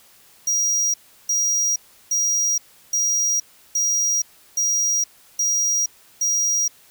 square tone bursts, 5730 Hz, F8, 44 cents sharp, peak -18 dBFS, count 8, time 0.47-6.68 s, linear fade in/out 5 ms, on 470 ms, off 350 ms, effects white hiss -52 dBFS RMS until 6.9 s

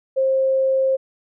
sine tone, 531 Hz, C5, 25 cents sharp, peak -15 dBFS, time 0.16-0.97 s, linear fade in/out 20 ms, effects none

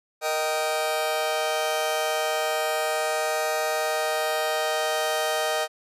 sawtooth chord, Eb major, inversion second, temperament just, 466.7 / 622.3 / 777.8 Hz, Bb4 / Eb5 / G5, +2 / 0 / -14 cents, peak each -27 / -22 / -25 dBFS, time 0.21-5.68 s, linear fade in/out 50 ms, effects resampled to 32000 Hz

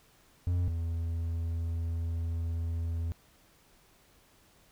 triangle tone pair in turn, 88.2 / 83.25 Hz, F2 / E2, +18 / +18 cents, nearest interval minor second, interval 100 cents, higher first, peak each -24 / -28 dBFS, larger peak first, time 0.47-0.68 / 0.68-3.12 s, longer second, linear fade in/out 0 ms, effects pink hiss -63 dBFS RMS until 4.71 s

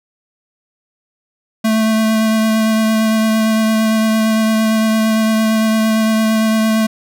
square tone with vibrato, 220 Hz, A3, in tune, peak -12 dBFS, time 1.64-6.87 s, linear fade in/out 10 ms, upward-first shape triangle, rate 8.8 Hz, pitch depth 16 cents each way, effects none

